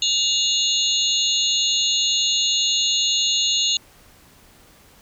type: tone cluster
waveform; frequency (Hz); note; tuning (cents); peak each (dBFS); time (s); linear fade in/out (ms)
sine; 2840 / 3520 / 3822 / 4230 / 6650; F7 / A7 / A#7 / C8 / G#8; +28 / 0 / +43 / +18 / +1; -24; 0.02-3.77; 2
effects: pink hiss -51 dBFS RMS until 5.01 s